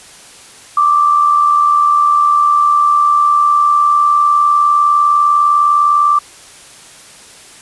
sine tone with amplitude modulation, 1174.7 Hz, D6, in tune, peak -5 dBFS, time 0.77-6.19 s, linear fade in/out 5 ms, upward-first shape sine, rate 79.9 Hz, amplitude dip 50%, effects white hiss -38 dBFS RMS until 7.61 s + resampled to 24000 Hz

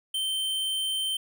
square tone, 3109 Hz, G7, 15 cents flat, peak -27 dBFS, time 0.14-1.17 s, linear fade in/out 5 ms, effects none

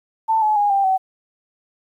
sine tone with pitch steps, 889 / 854.8 / 821.8 / 790.2 / 759.7 Hz, A5 / G#5 / G#5 / G5 / F#5, +18 / +50 / -18 / +14 / +46 cents, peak -14 dBFS, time 0.28-0.98 s, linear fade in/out 20 ms, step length 140 ms, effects 9-bit

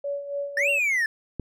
sine tone with tremolo, 567 Hz, C#5, 39 cents sharp, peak -25 dBFS, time 0.04-0.79 s, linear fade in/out 5 ms, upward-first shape sine, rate 3.6 Hz, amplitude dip 65%
triangle linear two-way sweep, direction up then down, 1729 to 2794 to 1729 Hz, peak -19 dBFS, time 0.57-1.06 s, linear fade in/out 2 ms, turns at 0.7 s
click, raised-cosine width 3 ms, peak -17 dBFS, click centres 1.397 s
effects none

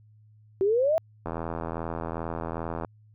sine exponential sweep, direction up, 374 to 670 Hz, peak -20 dBFS, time 0.61-0.98 s, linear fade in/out 0 ms
click train, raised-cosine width 1 ms, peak -18 dBFS, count 132, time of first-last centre 1.26-2.848 s, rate 82.5 Hz
effects added 107 Hz sine -53 dBFS peak until 3.14 s

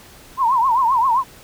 sine tone with vibrato, 987.8 Hz, B5, in tune, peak -13 dBFS, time 0.37-1.24 s, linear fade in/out 50 ms, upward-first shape triangle, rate 7.6 Hz, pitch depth 200 cents each way, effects pink hiss -44 dBFS RMS until 1.43 s

